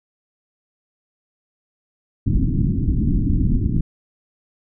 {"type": "low-pass noise", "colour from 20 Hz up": "pink", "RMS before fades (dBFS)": -18, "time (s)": [2.26, 3.81], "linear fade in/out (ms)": 5, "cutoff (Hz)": 300, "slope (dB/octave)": 48, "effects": []}